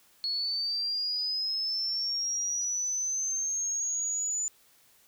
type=linear sweep; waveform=sine; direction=up; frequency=4344 to 7020 Hz; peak=-28 dBFS; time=0.24-4.48 s; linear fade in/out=0 ms; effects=white hiss -62 dBFS RMS until 5.07 s